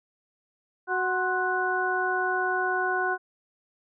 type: harmonic tone with a mistuned harmonic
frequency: 370 Hz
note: F#4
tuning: in tune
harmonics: 1 / 2 / 3 / 4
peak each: -30 / -29 / -32 / -27 dBFS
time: 0.87-3.18 s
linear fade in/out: 50 ms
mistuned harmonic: 3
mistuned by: -86 cents
effects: none